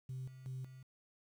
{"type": "tone with tremolo", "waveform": "sine", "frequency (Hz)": 130, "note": "C3", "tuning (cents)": -11, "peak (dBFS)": -39, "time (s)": [0.09, 0.83], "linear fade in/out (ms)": 5, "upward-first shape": "square", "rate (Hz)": 2.7, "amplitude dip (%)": 75, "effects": ["tanh soft clip ceiling -38 dBFS", "11-bit"]}